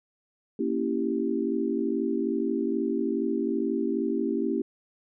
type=chord; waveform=sine; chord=A# diminished seventh; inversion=none; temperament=equal; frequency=233.1 / 277.2 / 329.6 / 392 Hz; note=A#3 / C#4 / E4 / G4; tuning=0 / 0 / 0 / 0 cents; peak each=-30 dBFS; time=0.59-4.62 s; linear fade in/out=5 ms; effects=none